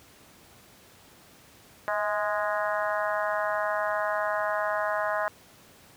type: harmonic tone with a mistuned harmonic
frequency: 207.7 Hz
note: G#3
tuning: in tune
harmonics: 3 / 4 / 5 / 6 / 7 / 8 / 9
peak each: -29 / -34 / -32 / -35 / -35 / -35 / -39 dBFS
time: 1.88-5.28 s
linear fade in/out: 0 ms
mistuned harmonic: 3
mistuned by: +35 cents
effects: pink hiss -54 dBFS RMS until 5.96 s + high-pass 80 Hz 12 dB/octave